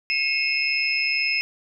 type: tone cluster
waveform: sine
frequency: 2166 / 2527 / 2669 / 5140 Hz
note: C#7 / D#7 / E7 / E8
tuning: -41 / +26 / +21 / -45 cents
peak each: -26 dBFS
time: 0.1-1.41 s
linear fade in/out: 0 ms
effects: none